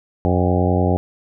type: harmonic tone with a mistuned harmonic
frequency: 90.1 Hz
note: F#2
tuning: 45 cents flat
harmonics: 1 / 2 / 3 / 4 / 5 / 6 / 7 / 8 / 9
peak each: -18 / -21 / -23 / -24 / -25 / -26 / -26 / -27 / -28 dBFS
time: 0.25-0.97 s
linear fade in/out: 0 ms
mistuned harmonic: 8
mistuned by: +62 cents
effects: none